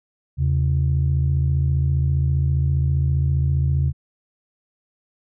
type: tone pair together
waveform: sine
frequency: 80.69 / 135.7 Hz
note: E2 / C#3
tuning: -36 / -36 cents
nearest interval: major sixth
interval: 900 cents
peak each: -18 dBFS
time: 0.37-3.93 s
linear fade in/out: 50 ms
effects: tanh soft clip ceiling -11 dBFS